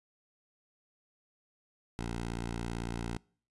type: tone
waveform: 10% pulse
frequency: 57.9 Hz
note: A#1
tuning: 11 cents flat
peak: -27 dBFS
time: 1.99-3.17 s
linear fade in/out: 0 ms
effects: noise-tail reverb RT60 0.5 s tail -26 dB re dry + resampled to 24000 Hz